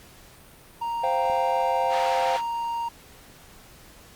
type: tone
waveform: triangle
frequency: 932.3 Hz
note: A#5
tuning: in tune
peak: -24 dBFS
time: 0.81-2.89 s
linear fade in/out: 10 ms
type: chord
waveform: triangle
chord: C suspended fourth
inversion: none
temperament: equal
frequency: 523.3 / 698.5 / 784 Hz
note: C5 / F5 / G5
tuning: 0 / 0 / 0 cents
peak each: -25 dBFS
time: 1.03-2.37 s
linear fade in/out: 10 ms
type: click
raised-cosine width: 3 ms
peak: -30 dBFS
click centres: 1.299 s
type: band-pass noise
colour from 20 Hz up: pink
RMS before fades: -35 dBFS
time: 1.89-2.42 s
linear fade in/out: 50 ms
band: 900 to 3900 Hz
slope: 12 dB/octave
effects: pink hiss -50 dBFS RMS until 4.15 s + Opus 48 kbps